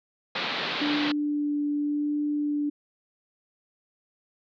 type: band-pass noise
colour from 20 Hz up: white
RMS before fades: -30 dBFS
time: 0.35-1.12 s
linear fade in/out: 5 ms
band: 150 to 4200 Hz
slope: 48 dB/octave
type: tone with vibrato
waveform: sine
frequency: 293.7 Hz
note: D4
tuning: in tune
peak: -24 dBFS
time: 0.81-2.7 s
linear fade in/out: 10 ms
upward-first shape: sine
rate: 0.88 Hz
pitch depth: 9 cents each way
effects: none